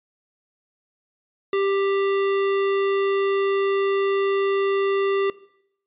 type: tone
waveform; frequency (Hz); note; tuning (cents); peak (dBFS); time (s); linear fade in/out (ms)
square; 393.7; G4; +8; -20; 1.53-5.3; 2
effects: noise-tail reverb RT60 0.7 s tail -19 dB re dry + resampled to 8000 Hz